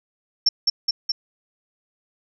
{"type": "tone with echo", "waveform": "sine", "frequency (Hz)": 5410, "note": "E8", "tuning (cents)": 44, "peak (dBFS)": -13, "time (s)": [0.46, 0.49], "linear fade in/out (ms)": 5, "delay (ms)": 210, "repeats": 3, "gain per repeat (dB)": -2, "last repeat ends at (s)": 1.12, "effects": []}